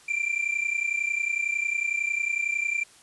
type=tone pair together; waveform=triangle; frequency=2349 / 2380 Hz; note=D7 / D7; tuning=0 / +22 cents; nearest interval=unison; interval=22 cents; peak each=-26 dBFS; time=0.08-2.84 s; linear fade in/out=10 ms; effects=white hiss -54 dBFS RMS until 3.02 s + resampled to 24000 Hz